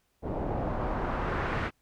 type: noise with low-pass filter sweep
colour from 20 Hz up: pink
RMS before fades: -31 dBFS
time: 0.22-1.71 s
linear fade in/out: 50 ms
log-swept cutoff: 580 to 2000 Hz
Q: 1.4
effects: pink hiss -73 dBFS RMS until 1.81 s